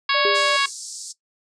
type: harmonic tone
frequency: 554.4 Hz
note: C#5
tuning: in tune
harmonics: 2 / 3 / 4 / 5 / 6 / 7 / 8 / 9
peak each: -22 / -24 / -25 / -26 / -27 / -27 / -28 / -29 dBFS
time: 0.09-0.66 s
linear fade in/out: 5 ms
type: tone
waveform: sine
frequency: 587.3 Hz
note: D5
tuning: in tune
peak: -23 dBFS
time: 0.14-0.57 s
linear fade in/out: 10 ms
type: tone with exponential decay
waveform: sine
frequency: 404.8 Hz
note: G#4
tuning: 44 cents flat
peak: -19 dBFS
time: 0.25-0.69 s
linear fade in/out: 2 ms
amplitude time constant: 94 ms
type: band-pass noise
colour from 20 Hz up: white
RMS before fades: -35 dBFS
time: 0.34-1.13 s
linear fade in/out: 20 ms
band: 4500 to 9000 Hz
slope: 48 dB/octave
effects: noise-tail reverb RT60 0.1 s tail -17 dB re dry + resampled to 22050 Hz